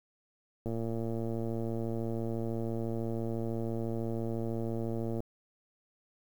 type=click train; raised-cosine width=2 ms; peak=-23 dBFS; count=519; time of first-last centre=0.66-5.204 s; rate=114 Hz; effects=9-bit